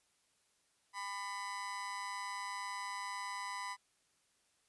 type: tone with amplitude modulation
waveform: 30% pulse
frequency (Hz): 999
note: B5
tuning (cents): +20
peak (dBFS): -34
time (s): 0.93-3.77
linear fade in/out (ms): 50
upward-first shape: sine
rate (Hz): 198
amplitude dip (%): 70
effects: white hiss -75 dBFS RMS until 4.68 s + resampled to 24000 Hz